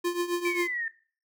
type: tone with tremolo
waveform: square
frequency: 349.5 Hz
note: F4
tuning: 1 cent sharp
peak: -24 dBFS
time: 0.04-0.68 s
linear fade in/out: 10 ms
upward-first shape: triangle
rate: 7.5 Hz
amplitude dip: 80%
type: exponential sweep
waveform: sine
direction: down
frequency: 2349 to 1789 Hz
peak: -29 dBFS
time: 0.45-0.88 s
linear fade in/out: 2 ms
effects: noise-tail reverb RT60 0.4 s tail -18 dB re dry